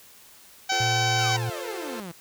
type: harmonic tone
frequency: 765 Hz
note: G5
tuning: 42 cents flat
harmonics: 1 / 2 / 3 / 4 / 5 / 6 / 7 / 8 / 9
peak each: -26 / -29 / -31 / -32 / -33 / -34 / -34 / -35 / -36 dBFS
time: 0.69-1.37 s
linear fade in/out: 10 ms
type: chord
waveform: sawtooth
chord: F major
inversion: none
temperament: equal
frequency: 349.2 / 440 / 523.3 Hz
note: F4 / A4 / C5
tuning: 0 / 0 / 0 cents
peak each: -34 dBFS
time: 0.72-2 s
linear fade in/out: 0 ms
type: tone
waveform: sine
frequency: 116.54 Hz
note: A#2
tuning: in tune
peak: -26 dBFS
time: 0.8-1.5 s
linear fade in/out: 5 ms
type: exponential sweep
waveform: sawtooth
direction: down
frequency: 1503 to 160.3 Hz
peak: -31 dBFS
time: 1.18-2.12 s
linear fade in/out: 10 ms
effects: white hiss -51 dBFS RMS until 2.2 s